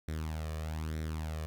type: tone with flanger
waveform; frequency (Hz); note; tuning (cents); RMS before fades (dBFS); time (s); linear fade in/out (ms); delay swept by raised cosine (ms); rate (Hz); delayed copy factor
sawtooth; 78.5; D#2; +16; -37; 0.08-1.46; 0; 0.52 to 1.72; 1.1; +0.65
effects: none